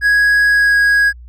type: tone with pitch glide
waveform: triangle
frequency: 1661.2 to 1649.7 Hz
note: G#6 to G#6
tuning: 0 to -12 cents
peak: -7 dBFS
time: 0.01-1.13 s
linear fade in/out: 50 ms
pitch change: -12 cents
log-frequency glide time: 0.48-0.77 s
effects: added 60 Hz sine -33 dBFS peak until 1.28 s